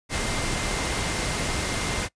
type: tone in noise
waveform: sine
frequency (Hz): 2093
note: C7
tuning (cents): 0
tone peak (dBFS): -37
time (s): 0.09-2.09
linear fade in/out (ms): 50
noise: pink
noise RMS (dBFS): -27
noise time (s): 0.09-2.09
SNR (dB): -13
effects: noise-tail reverb RT60 0.1 s tail -22 dB re dry + resampled to 22050 Hz